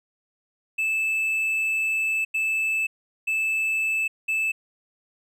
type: tone bursts at uneven times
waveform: triangle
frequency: 2626 Hz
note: E7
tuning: 7 cents flat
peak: -20 dBFS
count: 4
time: 0.78-2.25 / 2.34-2.87 / 3.27-4.08 / 4.28-4.52 s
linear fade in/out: 10 ms
effects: none